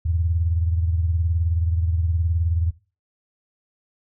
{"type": "beating tone pair", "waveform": "sine", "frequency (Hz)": [82.41, 101.41], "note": ["E2", "G#2"], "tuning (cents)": [0, -41], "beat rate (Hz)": 19, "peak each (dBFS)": [-19, -28], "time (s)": [0.05, 2.71], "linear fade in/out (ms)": 10, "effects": ["noise-tail reverb RT60 0.3 s tail -18 dB re dry"]}